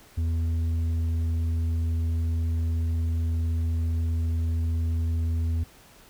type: tone with tanh clipping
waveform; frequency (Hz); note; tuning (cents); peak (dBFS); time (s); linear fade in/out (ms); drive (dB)
triangle; 82.4; E2; 0; -24; 0.17-5.64; 10; 10
effects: pink hiss -53 dBFS RMS until 6.09 s